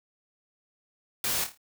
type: noise with echo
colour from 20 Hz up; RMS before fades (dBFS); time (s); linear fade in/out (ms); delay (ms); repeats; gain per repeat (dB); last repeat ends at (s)
white; -29; 1.24-1.44; 2; 27; 5; -7; 1.575
effects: none